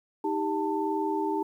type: tone cluster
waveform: sine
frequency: 314.8 / 396.1 / 889 Hz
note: D#4 / G4 / A5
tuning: +20 / +18 / +18 cents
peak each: -30 dBFS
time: 0.24-1.43 s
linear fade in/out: 5 ms
effects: 10-bit